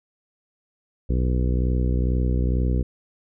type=harmonic tone; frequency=62.2 Hz; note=B1; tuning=13 cents sharp; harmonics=1 / 2 / 3 / 4 / 5 / 6 / 7 / 8; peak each=-20 / -26 / -30 / -32 / -34 / -36 / -37 / -38 dBFS; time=1.09-2.83 s; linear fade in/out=10 ms; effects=none